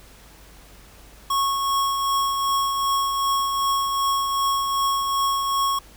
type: tone with tremolo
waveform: square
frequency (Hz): 1100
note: C#6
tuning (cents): -14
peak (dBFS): -19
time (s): 1.3-5.79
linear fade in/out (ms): 5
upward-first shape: triangle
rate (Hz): 2.6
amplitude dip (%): 40
effects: added 50 Hz sine -48 dBFS peak until 5.96 s + pink hiss -49 dBFS RMS until 5.96 s